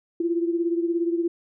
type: beating tone pair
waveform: sine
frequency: 337.1 / 354.1 Hz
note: E4 / F4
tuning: +39 / +24 cents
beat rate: 17 Hz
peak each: -22 / -28 dBFS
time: 0.2-1.28 s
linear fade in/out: 5 ms
effects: none